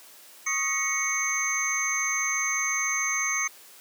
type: tone cluster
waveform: sine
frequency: 1102 / 1247 / 1909 / 2213 / 6280 Hz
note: C#6 / D#6 / A#6 / C#7 / G8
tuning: -11 / +3 / +41 / -3 / +2 cents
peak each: -35 / -35 / -34 / -28 / -28 dBFS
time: 0.46-3.48 s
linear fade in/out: 10 ms
effects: white hiss -50 dBFS RMS until 3.8 s + high-pass 300 Hz 12 dB/octave